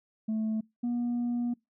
sine tone pair in turn, 218.8 / 240.5 Hz, A3 / B3, -9 / -46 cents, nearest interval major second, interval 163 cents, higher second, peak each -25 / -25 dBFS, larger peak neither, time 0.28-0.61 / 0.83-1.54 s, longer second, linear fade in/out 10 ms, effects noise-tail reverb RT60 0.2 s tail -25 dB re dry + tanh soft clip ceiling -26 dBFS

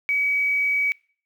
sine tone with quantisation, 2272 Hz, C#7, 42 cents sharp, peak -19 dBFS, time 0.09-0.92 s, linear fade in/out 0 ms, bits 8, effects noise-tail reverb RT60 0.5 s tail -25 dB re dry

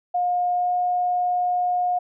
sine tone with pitch glide, 714 to 718.1 Hz, F5 to F5, +38 to +48 cents, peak -19 dBFS, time 0.14-1.99 s, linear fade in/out 10 ms, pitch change +10 cents, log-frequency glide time 0.54-0.72 s, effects none

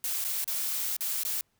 blue noise with dropouts, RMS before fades -31 dBFS, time 0.04-1.41 s, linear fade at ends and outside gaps 1 ms, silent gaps 0.242-0.248 / 0.443-0.477 / 0.966-1.007 / 1.235-1.25 s, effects pink hiss -73 dBFS RMS until 1.59 s

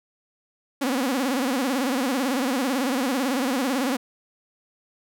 sawtooth tone with vibrato, 261.6 Hz, C4, in tune, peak -18 dBFS, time 0.81-3.97 s, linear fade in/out 10 ms, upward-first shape sine, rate 18 Hz, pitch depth 150 cents each way, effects none

